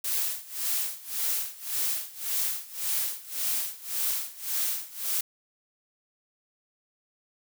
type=noise with tremolo; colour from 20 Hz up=blue; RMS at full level=-27 dBFS; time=0.04-5.21 s; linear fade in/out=5 ms; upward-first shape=sine; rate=1.8 Hz; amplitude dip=90%; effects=none